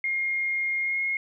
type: tone with pitch glide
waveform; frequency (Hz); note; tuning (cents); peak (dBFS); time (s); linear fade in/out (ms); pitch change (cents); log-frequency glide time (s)
sine; 2133 to 2154; C7 to C7; +33 to +50; -24; 0.04-1.17; 2; +17; 0.8-1
effects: none